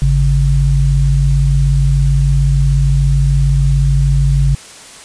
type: tone pair together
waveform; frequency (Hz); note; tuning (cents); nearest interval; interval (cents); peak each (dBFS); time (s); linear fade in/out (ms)
sine; 51.91 / 138.59; G#1 / C#3; 0 / 0; octave + perfect fourth; 1700; -11; 0.02-4.55; 0
effects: white hiss -35 dBFS RMS until 5.04 s + resampled to 22050 Hz